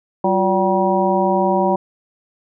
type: harmonic tone with a mistuned harmonic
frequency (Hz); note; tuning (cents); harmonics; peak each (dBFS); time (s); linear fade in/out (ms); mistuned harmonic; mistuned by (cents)
191.7; G3; -38; 1 / 2 / 3 / 4 / 5; -20 / -20 / -20 / -20 / -20; 0.24-1.76; 5; 2; -120
effects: none